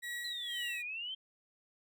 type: tone with tremolo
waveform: 35% pulse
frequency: 1919 Hz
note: A#6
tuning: 50 cents sharp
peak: -36 dBFS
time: 0.02-0.83 s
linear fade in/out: 20 ms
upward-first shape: sine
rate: 2 Hz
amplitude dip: 75%
type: exponential two-way sweep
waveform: sine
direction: down then up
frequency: 4112 to 2400 to 3175 Hz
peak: -38 dBFS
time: 0.24-1.15 s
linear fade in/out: 10 ms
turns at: 0.84 s
effects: none